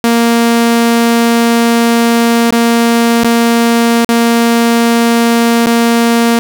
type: tone with dropouts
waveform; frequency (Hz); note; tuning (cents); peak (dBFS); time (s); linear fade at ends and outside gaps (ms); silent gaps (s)
sawtooth; 233.1; A#3; 0; -3; 0.04-6.39; 0; 2.506-2.524 / 3.234-3.245 / 4.046-4.09 / 5.661-5.669
effects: none